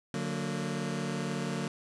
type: chord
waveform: sawtooth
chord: D augmented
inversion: none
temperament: just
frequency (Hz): 146.83 / 183.54 / 229.4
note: D3 / F#3 / A#3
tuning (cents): 0 / -14 / -28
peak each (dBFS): -32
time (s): 0.14-1.68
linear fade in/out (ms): 2
effects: resampled to 22050 Hz + 9-bit